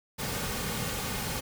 pink noise with comb filter, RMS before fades -33 dBFS, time 0.18-1.41 s, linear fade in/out 20 ms, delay 3 ms, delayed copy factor -0.55, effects none

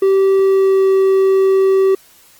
triangle tone with pitch glide, 387.5 to 384.6 Hz, G4 to G4, -20 to -33 cents, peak -7 dBFS, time 0.02-1.95 s, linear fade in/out 5 ms, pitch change -13 cents, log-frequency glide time 0.36-0.87 s, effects white hiss -47 dBFS RMS until 2.39 s + Opus 24 kbps

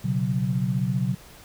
sine chord, B suspended second, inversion none, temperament equal, 123.47 / 138.59 / 185 Hz, B2 / C#3 / F#3, 0 / 0 / 0 cents, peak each -26 dBFS, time 0.04-1.15 s, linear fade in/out 10 ms, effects pink hiss -48 dBFS RMS until 1.44 s

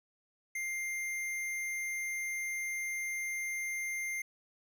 square tone, 2100 Hz, C7, 6 cents sharp, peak -35 dBFS, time 0.55-4.22 s, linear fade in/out 5 ms, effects resampled to 32000 Hz

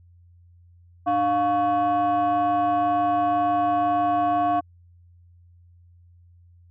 sine tone with frequency modulation, 707 Hz, F5, 21 cents sharp, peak -17 dBFS, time 1.06-4.61 s, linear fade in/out 20 ms, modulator 408 Hz, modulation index 0.77, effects tanh soft clip ceiling -16 dBFS + added 87 Hz sine -50 dBFS peak until 6.7 s

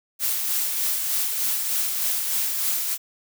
blue noise with tremolo, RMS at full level -23 dBFS, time 0.19-2.98 s, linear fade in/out 50 ms, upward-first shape sine, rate 3.3 Hz, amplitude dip 35%, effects none

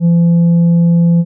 sine tone with tanh clipping, 170 Hz, F3, 46 cents flat, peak -7 dBFS, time 0-1.25 s, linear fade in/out 50 ms, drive 3 dB, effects none

